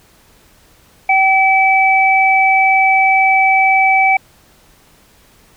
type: tone pair together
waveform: sine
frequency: 768 / 2301 Hz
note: G5 / D7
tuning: -36 / -36 cents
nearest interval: octave + perfect fifth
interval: 1900 cents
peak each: -11 dBFS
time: 1.09-4.17 s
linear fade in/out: 5 ms
effects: pink hiss -49 dBFS RMS until 5.56 s